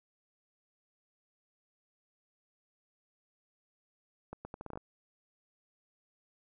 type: accelerating click train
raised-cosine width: 1 ms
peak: -28 dBFS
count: 9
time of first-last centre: 4.33-4.774 s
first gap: 120 ms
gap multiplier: 0.76
effects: none